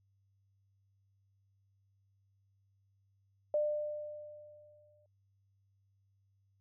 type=tone with exponential decay; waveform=sine; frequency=598 Hz; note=D5; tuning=31 cents sharp; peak=-27 dBFS; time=3.54-5.06 s; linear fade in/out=2 ms; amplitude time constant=330 ms; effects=added 98 Hz sine -70 dBFS peak until 6.6 s